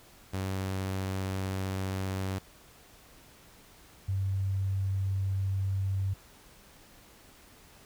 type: tone pair in turn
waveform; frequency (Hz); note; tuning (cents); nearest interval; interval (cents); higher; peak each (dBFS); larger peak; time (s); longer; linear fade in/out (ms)
sawtooth / sine; 95.3 / 96.69; G2 / G2; -48 / -23; unison; 25; second; -27; neither; 0.33-2.39 / 4.08-6.14; neither; 10
effects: pink hiss -56 dBFS RMS until 7.85 s